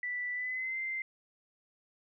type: tone with pitch glide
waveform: sine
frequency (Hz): 1973 to 2083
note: B6 to C7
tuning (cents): -2 to -8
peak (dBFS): -33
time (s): 0.03-1.02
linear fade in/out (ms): 2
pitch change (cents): +94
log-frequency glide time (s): 0.33-0.78
effects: none